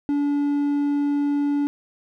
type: tone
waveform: triangle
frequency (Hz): 287.5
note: D4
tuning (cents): -37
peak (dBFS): -17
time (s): 0.09-1.67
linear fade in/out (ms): 0
effects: none